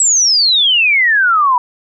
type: exponential sweep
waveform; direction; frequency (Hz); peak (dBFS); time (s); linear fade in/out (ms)
sine; down; 7902 to 959; -8; 0-1.58; 2
effects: none